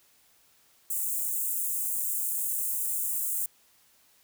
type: high-pass noise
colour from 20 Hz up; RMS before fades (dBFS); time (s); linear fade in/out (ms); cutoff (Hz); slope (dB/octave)
white; -30; 0.9-3.46; 5; 7400; 48
effects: white hiss -63 dBFS RMS until 4.23 s